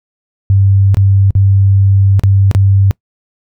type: tone with dropouts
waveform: sine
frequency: 98 Hz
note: G2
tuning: in tune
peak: -5 dBFS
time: 0.5-2.91 s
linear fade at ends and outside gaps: 0 ms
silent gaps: 0.945-0.97 / 1.306-1.352 / 2.195-2.236 / 2.513-2.549 s
effects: noise-tail reverb RT60 0.1 s tail -24 dB re dry